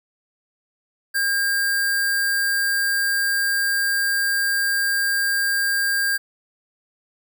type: tone with sample-and-hold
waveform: sine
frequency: 1610 Hz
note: G6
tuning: 46 cents sharp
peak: -18 dBFS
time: 1.14-6.18 s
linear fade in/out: 20 ms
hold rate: 6300 Hz
effects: none